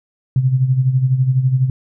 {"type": "tone with tremolo", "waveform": "sine", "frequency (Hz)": 130, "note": "C3", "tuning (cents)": -11, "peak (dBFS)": -9, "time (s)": [0.36, 1.7], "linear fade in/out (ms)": 2, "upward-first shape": "sine", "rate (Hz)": 12, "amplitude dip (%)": 65, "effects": []}